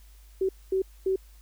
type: tone bursts at uneven times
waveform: sine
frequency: 380.7 Hz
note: F#4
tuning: 49 cents sharp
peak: -22 dBFS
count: 3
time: 0.41-0.49 / 0.72-0.82 / 1.06-1.16 s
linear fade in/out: 5 ms
effects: added 51 Hz sine -49 dBFS peak until 1.41 s + white hiss -61 dBFS RMS until 1.41 s